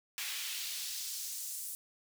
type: noise with high-pass filter sweep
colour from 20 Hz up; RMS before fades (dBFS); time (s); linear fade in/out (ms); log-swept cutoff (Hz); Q
pink; -40; 0.18-1.75; 0; 2200 to 8900; 1.2
effects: none